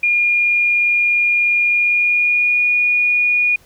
sine tone with pitch glide, 2421 to 2446 Hz, D#7 to D#7, -48 to -30 cents, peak -12 dBFS, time 0.03-3.56 s, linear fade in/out 5 ms, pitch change +18 cents, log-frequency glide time 1.64-2.67 s, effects pink hiss -51 dBFS RMS until 3.65 s

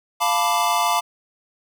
square chord, B half-diminished seventh, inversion second, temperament equal, 698.5 / 880 / 987.8 / 1174.7 Hz, F5 / A5 / B5 / D6, 0 / 0 / 0 / 0 cents, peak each -24 dBFS, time 0.2-1.01 s, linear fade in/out 20 ms, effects none

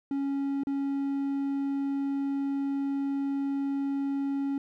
triangle tone with dropouts, 277.2 Hz, C#4, in tune, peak -25 dBFS, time 0.11-4.58 s, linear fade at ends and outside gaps 2 ms, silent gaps 0.635-0.67 s, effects none

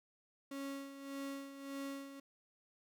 35% pulse tone with tremolo, 275.9 Hz, C#4, 8 cents flat, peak -39 dBFS, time 0.51-2.2 s, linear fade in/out 5 ms, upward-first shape sine, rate 1.7 Hz, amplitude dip 65%, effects none

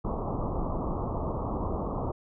pink low-pass noise, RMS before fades -31 dBFS, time 0.04-2.12 s, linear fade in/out 10 ms, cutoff 1200 Hz, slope 96 dB/octave, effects none

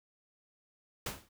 pink noise with exponential decay, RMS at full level -33 dBFS, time 1.06-1.29 s, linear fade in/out 5 ms, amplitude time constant 50 ms, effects none

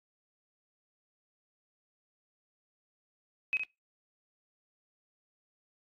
sine tone with echo, 2539 Hz, D#7, 34 cents sharp, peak -26 dBFS, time 3.53-3.57 s, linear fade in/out 0 ms, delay 65 ms, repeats 1, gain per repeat -6 dB, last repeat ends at 3.635 s, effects noise-tail reverb RT60 0.2 s tail -21 dB re dry + AAC 64 kbps

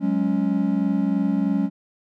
triangle chord, F# suspended second, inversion none, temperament just, 185 / 208.1 / 277.5 Hz, F#3 / G#3 / C#4, 0 / +4 / +2 cents, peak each -22 / -21 / -21 dBFS, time 0-1.7 s, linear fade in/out 50 ms, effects none

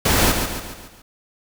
pink noise with echo, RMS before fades -17 dBFS, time 0.05-0.32 s, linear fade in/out 5 ms, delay 140 ms, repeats 5, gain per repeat -6 dB, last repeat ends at 1.02 s, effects none

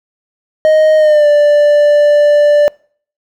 triangle tone with pitch glide, 622.3 to 588.1 Hz, D#5 to D5, 0 to +2 cents, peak -3 dBFS, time 0.65-2.68 s, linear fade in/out 0 ms, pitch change -98 cents, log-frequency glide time 0.97-1.27 s, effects noise-tail reverb RT60 0.5 s tail -26 dB re dry

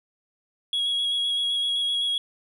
sine tone with vibrato, 3322 Hz, G#7, in tune, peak -20 dBFS, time 0.73-2.18 s, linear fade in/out 2 ms, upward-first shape square, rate 7.8 Hz, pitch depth 12 cents each way, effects tanh soft clip ceiling -21 dBFS

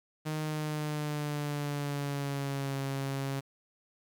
sawtooth tone with pitch glide, 154.6 to 136.94 Hz, D#3 to C#3, -11 to -21 cents, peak -28 dBFS, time 0.25-3.41 s, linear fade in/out 20 ms, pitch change -210 cents, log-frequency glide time 0.4-2.79 s, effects 10-bit

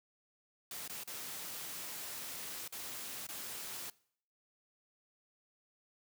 white noise with dropouts, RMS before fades -44 dBFS, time 0.71-3.9 s, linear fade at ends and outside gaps 2 ms, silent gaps 0.878-0.896 / 1.036-1.075 / 2.678-2.724 / 3.268-3.288 s, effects noise-tail reverb RT60 0.6 s tail -22 dB re dry + high-pass 100 Hz 12 dB/octave

